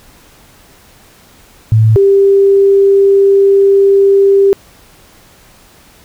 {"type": "tone pair in turn", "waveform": "sine", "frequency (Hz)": [110.3, 394.7], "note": ["A2", "G4"], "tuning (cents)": [5, 12], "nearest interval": "octave + minor seventh", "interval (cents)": 2207, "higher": "second", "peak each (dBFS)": -4, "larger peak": "neither", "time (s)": [[1.72, 1.96], [1.96, 4.53]], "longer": "second", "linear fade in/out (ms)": 0, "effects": ["pink hiss -43 dBFS RMS until 6.04 s"]}